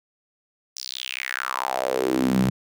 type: tone with high-pass filter sweep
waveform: sawtooth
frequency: 64.6 Hz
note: C2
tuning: 21 cents flat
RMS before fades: -25 dBFS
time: 0.76-2.5 s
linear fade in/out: 5 ms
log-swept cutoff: 5600 to 150 Hz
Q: 4.8
effects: none